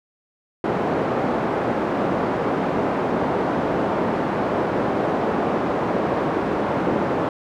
pink band-pass noise, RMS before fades -22 dBFS, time 0.64-7.29 s, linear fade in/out 2 ms, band 230 to 920 Hz, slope 12 dB/octave, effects none

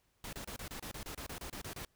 pink noise bursts, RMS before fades -44 dBFS, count 14, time 0.24-1.85 s, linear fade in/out 2 ms, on 89 ms, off 28 ms, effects pink hiss -75 dBFS RMS until 1.95 s

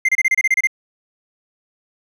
triangle tone bursts, 2093 Hz, C7, in tune, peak -10 dBFS, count 10, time 0.05-0.672 s, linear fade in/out 5 ms, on 37 ms, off 28 ms, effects none

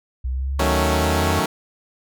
sine exponential sweep, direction up, 62.8 to 87.7 Hz, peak -21 dBFS, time 0.24-1.4 s, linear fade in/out 10 ms
10% pulse chord, D# half-diminished seventh, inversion none, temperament equal, 155.56 / 185 / 220 / 277.2 Hz, D#3 / F#3 / A3 / C#4, 0 / 0 / 0 / 0 cents, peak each -16 dBFS, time 0.59-1.46 s, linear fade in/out 5 ms
effects none

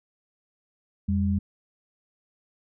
sine tone pair together, 86.14 / 199.5 Hz, F2 / G3, -23 / +31 cents, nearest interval octave + minor third, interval 1454 cents, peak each -24 dBFS, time 1.08-1.39 s, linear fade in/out 10 ms, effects none

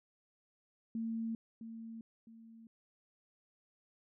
sine tone with echo, 226.4 Hz, A3, 50 cents sharp, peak -35 dBFS, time 0.95-1.35 s, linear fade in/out 2 ms, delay 660 ms, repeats 2, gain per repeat -9 dB, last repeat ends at 2.67 s, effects none

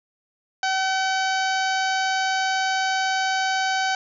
harmonic tone, 762 Hz, G5, 49 cents flat, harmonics 1 / 2 / 3 / 4 / 5 / 6 / 7 / 8 / 9, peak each -23 / -25 / -33 / -33 / -36 / -33 / -39 / -37 / -42 dBFS, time 0.63-3.95 s, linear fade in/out 2 ms, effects none

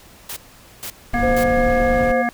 white noise bursts, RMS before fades -30 dBFS, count 3, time 0.29-1.438 s, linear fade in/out 5 ms, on 76 ms, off 460 ms
brown noise, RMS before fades -24 dBFS, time 1.13-2.12 s, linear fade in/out 5 ms
harmonic tone, 238.1 Hz, A#3, 37 cents sharp, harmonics 1 / 3 / 5 / 7 / 9, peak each -22 / -21 / -31 / -25 / -29 dBFS, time 1.14-2.29 s, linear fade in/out 0 ms
sine tone with pitch glide, 517 to 520.6 Hz, C5 to C5, -21 to -9 cents, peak -17 dBFS, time 1.22-2.23 s, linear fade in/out 20 ms, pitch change +12 cents, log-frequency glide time 1.47-2.12 s
effects pink hiss -46 dBFS RMS until 2.33 s

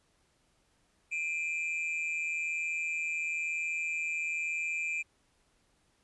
triangle tone pair together, 2384 / 2545 Hz, D7 / D#7, +25 / +39 cents, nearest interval minor second, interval 114 cents, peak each -31 / -35 dBFS, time 1.11-5.03 s, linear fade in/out 20 ms, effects pink hiss -71 dBFS RMS until 6.03 s + resampled to 24000 Hz

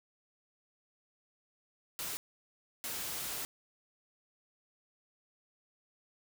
white noise bursts at uneven times, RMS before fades -39 dBFS, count 2, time 1.99-2.17 / 2.84-3.45 s, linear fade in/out 0 ms, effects none

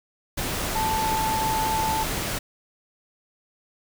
sine tone in noise, 880 Hz, A5, in tune, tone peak -23 dBFS, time 0.75-2.04 s, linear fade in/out 10 ms, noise pink, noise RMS -28 dBFS, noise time 0.37-2.39 s, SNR +2 dB, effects none

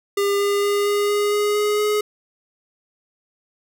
square tone with pitch steps, 401.9 / 404.5 / 407 / 409.6 / 412.2 / 414.9 / 417.5 / 420.2 Hz, G4 / G#4 / G#4 / G#4 / G#4 / G#4 / G#4 / G#4, +43 / -46 / -35 / -24 / -13 / -2 / +9 / +20 cents, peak -18 dBFS, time 0.17-2.01 s, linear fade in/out 5 ms, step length 230 ms, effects none

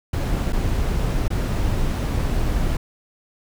brown noise with dropouts, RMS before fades -21 dBFS, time 0.13-2.77 s, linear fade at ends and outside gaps 5 ms, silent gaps 0.525-0.529 / 1.281-1.303 s, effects none

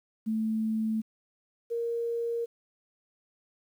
sine tone pair in turn, 220 / 467.2 Hz, A3 / A#4, 0 / +4 cents, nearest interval octave + minor second, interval 1304 cents, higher second, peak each -26 / -28 dBFS, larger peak first, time 0.26-1.02 / 1.7-2.46 s, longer neither, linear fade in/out 20 ms, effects 10-bit

